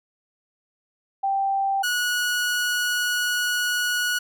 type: tone pair in turn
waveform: sine / sawtooth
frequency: 784 / 1461.3 Hz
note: G5 / F#6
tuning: 0 / -22 cents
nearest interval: major seventh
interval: 1078 cents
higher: second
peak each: -20 / -18 dBFS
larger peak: second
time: 1.23-1.83 / 1.83-4.19 s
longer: second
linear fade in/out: 10 ms
effects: none